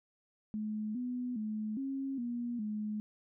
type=tone with pitch steps; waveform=sine; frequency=213.9 / 247.9 / 214.9 / 270.7 / 239.4 / 212.1 Hz; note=A3 / B3 / A3 / C#4 / A#3 / G#3; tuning=-49 / +7 / -41 / -41 / +46 / +37 cents; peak=-34 dBFS; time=0.54-3 s; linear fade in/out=0 ms; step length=410 ms; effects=none